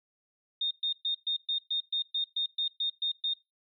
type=tone bursts; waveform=sine; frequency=3669 Hz; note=A#7; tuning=28 cents flat; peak=-27 dBFS; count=13; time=0.61-3.337 s; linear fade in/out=5 ms; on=99 ms; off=120 ms; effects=noise-tail reverb RT60 0.2 s tail -18 dB re dry